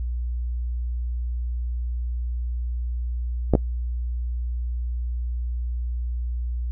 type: clicks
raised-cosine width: 2 ms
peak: -3 dBFS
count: 2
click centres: 3.537 / 3.552 s
effects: noise-tail reverb RT60 0.1 s tail -24 dB re dry + added 60 Hz sine -24 dBFS peak until 6.71 s